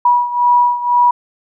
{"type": "beating tone pair", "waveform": "sine", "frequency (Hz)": [970, 972], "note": ["B5", "B5"], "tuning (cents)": [-31, -28], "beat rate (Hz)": 2, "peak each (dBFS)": [-11, -15], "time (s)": [0.05, 1.11], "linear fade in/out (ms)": 5, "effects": []}